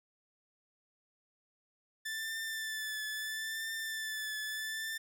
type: tone with vibrato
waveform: sawtooth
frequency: 1760 Hz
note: A6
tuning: in tune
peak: -33 dBFS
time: 2.05-4.98 s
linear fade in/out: 10 ms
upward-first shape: triangle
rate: 0.75 Hz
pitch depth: 34 cents each way
effects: none